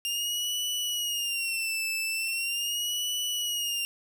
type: tone with vibrato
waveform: sawtooth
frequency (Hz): 2794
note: F7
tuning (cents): 0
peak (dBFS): -25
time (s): 0.05-3.85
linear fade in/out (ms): 0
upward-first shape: sine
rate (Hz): 0.4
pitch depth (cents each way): 100
effects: none